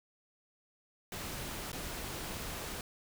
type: noise with dropouts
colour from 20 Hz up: pink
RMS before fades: -41 dBFS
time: 1.12-2.81 s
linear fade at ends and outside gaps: 2 ms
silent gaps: 1.718-1.729 s
effects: none